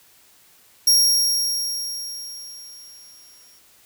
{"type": "tone with exponential decay", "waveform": "sawtooth", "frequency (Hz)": 5590, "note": "F8", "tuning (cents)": 1, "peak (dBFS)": -9, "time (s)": [0.87, 3.59], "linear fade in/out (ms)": 5, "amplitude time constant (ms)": 590, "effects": ["white hiss -54 dBFS RMS until 3.85 s"]}